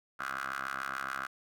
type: ring-modulated tone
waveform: 15% pulse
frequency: 67 Hz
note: C2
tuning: 42 cents sharp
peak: -26 dBFS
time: 0.19-1.27 s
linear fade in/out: 10 ms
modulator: 1370 Hz
effects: none